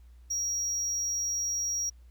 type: tone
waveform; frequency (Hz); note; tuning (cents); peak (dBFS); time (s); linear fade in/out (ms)
triangle; 5670; F8; +25; -27; 0.3-1.9; 10
effects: added 60 Hz sine -50 dBFS peak until 2.1 s + pink hiss -71 dBFS RMS until 2.1 s